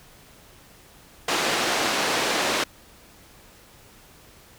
pink band-pass noise, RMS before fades -24 dBFS, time 1.28-2.64 s, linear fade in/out 5 ms, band 360 to 6200 Hz, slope 12 dB/octave, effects pink hiss -51 dBFS RMS until 4.58 s

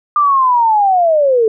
sine linear sweep, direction down, 1200 to 427.1 Hz, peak -8 dBFS, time 0.16-1.48 s, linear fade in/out 2 ms, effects none

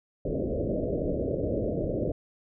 white low-pass noise, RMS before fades -29 dBFS, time 0.25-2.12 s, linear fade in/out 5 ms, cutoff 620 Hz, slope 96 dB/octave, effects none

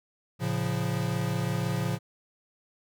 square chord, A augmented, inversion none, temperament equal with one note detuned, 112.77 / 138.59 / 174.61 Hz, A2 / C#3 / E#3, +43 / 0 / 0 cents, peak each -32 dBFS, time 0.39-1.99 s, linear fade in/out 50 ms, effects none

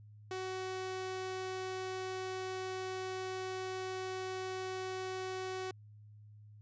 sawtooth tone, 374.4 Hz, F#4, 20 cents sharp, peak -34 dBFS, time 0.31-5.71 s, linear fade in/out 2 ms, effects added 105 Hz sine -53 dBFS peak until 6.61 s + resampled to 16000 Hz

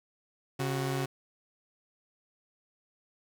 sawtooth tone pair together, 136.21 / 370 Hz, C#3 / F#4, -30 / 0 cents, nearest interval octave + perfect fourth, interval 1730 cents, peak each -27 / -31 dBFS, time 0.59-1.06 s, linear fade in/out 10 ms, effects none

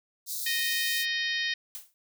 white high-pass noise, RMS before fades -34 dBFS, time 0.26-1.06 s, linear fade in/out 50 ms, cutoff 3700 Hz, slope 96 dB/octave
harmonic tone, 620 Hz, D#5, 6 cents flat, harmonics 3 / 4 / 5 / 6 / 7 / 8 / 9, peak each -30 / -36 / -36 / -34 / -39 / -40 / -43 dBFS, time 0.46-1.54 s, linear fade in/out 5 ms
blue noise with exponential decay, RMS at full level -36 dBFS, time 1.75-1.94 s, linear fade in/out 0 ms, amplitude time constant 41 ms
effects none

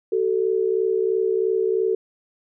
sine tone pair together, 379.2 / 442.2 Hz, F#4 / A4, +43 / +9 cents, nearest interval minor third, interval 266 cents, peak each -21 / -21 dBFS, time 0.12-1.95 s, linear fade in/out 5 ms, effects none

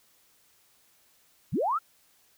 sine linear sweep, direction up, 77.78 to 1396.9 Hz, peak -24 dBFS, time 1.52-1.79 s, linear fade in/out 20 ms, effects white hiss -64 dBFS RMS until 2.37 s

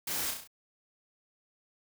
white noise with echo, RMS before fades -35 dBFS, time 0.07-0.31 s, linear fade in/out 5 ms, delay 33 ms, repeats 5, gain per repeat -4 dB, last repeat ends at 0.475 s, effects none

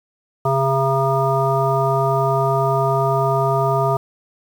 harmonic tone, 135.1 Hz, C#3, 44 cents flat, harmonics 1 / 3 / 5 / 7 / 9, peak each -20 / -22 / -20 / -23 / -23 dBFS, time 0.45-3.97 s, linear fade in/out 5 ms, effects 7-bit

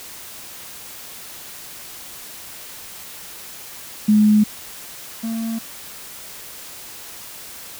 sine / triangle tone pair in turn, 211.8 / 226.4 Hz, G#3 / A3, +34 / +50 cents, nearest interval minor second, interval 116 cents, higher second, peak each -10 / -20 dBFS, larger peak first, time 4.08-4.44 / 5.23-5.59 s, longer neither, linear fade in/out 10 ms, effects white hiss -37 dBFS RMS until 7.79 s

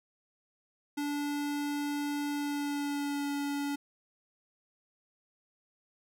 square tone with pitch glide, 290 to 285 Hz, D4 to C#4, -22 to +48 cents, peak -32 dBFS, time 0.97-3.76 s, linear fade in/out 10 ms, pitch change -30 cents, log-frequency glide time 2.3-3.29 s, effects none

